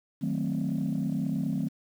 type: chord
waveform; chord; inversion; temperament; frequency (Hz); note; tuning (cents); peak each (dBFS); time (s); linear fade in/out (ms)
sine; D# diminished seventh; none; equal; 155.56 / 185 / 220 / 261.6; D#3 / F#3 / A3 / C4; 0 / 0 / 0 / 0; -31; 0.21-1.69; 20
effects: tanh soft clip ceiling -21 dBFS + 9-bit

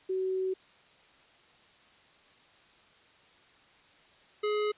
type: tone pair in turn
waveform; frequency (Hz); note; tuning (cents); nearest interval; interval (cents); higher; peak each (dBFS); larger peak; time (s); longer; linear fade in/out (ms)
sine / square; 376.2 / 420.6; F#4 / G#4; +29 / +22; major second; 193; second; -28; neither; 0.09-0.54 / 4.43-4.72; first; 10
effects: white hiss -60 dBFS RMS until 4.77 s + resampled to 8000 Hz

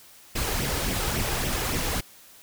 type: noise with flanger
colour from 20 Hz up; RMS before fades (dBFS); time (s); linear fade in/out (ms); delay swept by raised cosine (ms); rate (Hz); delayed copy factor
pink; -27; 0.35-2.01; 10; 0.35 to 2.45; 3.6; +0.5
effects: white hiss -51 dBFS RMS until 2.42 s

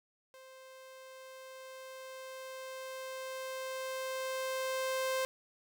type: tone with level ramp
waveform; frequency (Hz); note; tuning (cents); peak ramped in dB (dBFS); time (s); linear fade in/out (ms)
sawtooth; 523.3; C5; 0; -49 to -27; 0.34-5.25; 0
effects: none

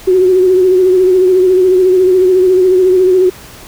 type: tone with vibrato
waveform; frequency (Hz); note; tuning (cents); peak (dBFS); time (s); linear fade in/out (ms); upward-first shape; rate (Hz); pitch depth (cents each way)
sine; 370; F#4; 0; -5; 0.07-3.3; 10; sine; 14; 43
effects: pink hiss -34 dBFS RMS until 3.67 s

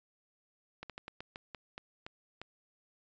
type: slowing click train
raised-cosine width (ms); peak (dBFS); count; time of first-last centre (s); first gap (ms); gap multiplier
0.3; -27; 10; 0.83-2.416; 67; 1.23
effects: resampled to 16000 Hz

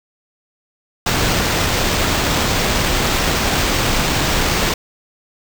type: noise with sample-and-hold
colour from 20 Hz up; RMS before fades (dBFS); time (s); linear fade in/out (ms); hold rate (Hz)
pink; -17; 1.06-4.74; 5; 11025
effects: none

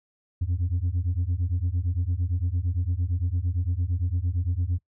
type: beating tone pair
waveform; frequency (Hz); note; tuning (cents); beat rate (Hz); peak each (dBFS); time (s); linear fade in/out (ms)
sine; 84 / 92.8; E2 / F#2; +33 / +6; 8.8; -24 / -24; 0.41-4.79; 10
effects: noise-tail reverb RT60 0.1 s tail -23 dB re dry + tanh soft clip ceiling -20 dBFS

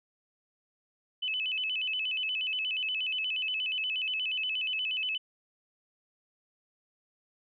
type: tone with vibrato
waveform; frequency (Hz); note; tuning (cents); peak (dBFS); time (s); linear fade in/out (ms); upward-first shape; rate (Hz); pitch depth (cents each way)
sine; 2794; F7; 0; -29; 1.22-5.18; 10; square; 8.4; 130
effects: none

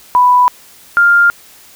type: tone pair in turn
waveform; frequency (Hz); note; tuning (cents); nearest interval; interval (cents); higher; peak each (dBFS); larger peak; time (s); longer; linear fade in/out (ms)
sine; 990 / 1400.1; B5 / F6; +4 / +4; tritone; 600; second; -5; neither; 0.15-0.48 / 0.97-1.3; neither; 0
effects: white hiss -41 dBFS RMS until 1.75 s

